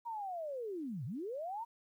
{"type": "linear two-way sweep", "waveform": "sine", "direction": "down then up", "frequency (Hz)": [955, 108, 955], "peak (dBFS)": -38, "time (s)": [0.05, 1.65], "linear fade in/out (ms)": 20, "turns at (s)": 1.05, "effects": ["12-bit"]}